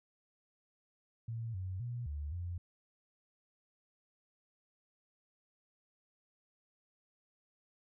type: tone with pitch steps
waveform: sine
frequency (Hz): 114.6 / 93.1 / 120.6 / 73.5 / 87.6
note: A#2 / F#2 / B2 / D2 / F2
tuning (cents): -29 / +11 / -41 / +2 / +6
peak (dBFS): -37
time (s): 1.28-2.58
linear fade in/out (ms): 5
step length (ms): 260
effects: none